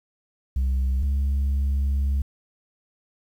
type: tone pair in turn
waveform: sine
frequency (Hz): 65.41 / 68.96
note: C2 / C#2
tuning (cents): 0 / -8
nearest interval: minor second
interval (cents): 92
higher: second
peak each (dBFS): -17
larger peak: neither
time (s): 0.56-1.03 / 1.03-2.22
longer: second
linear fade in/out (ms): 5
effects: tanh soft clip ceiling -19 dBFS + 9-bit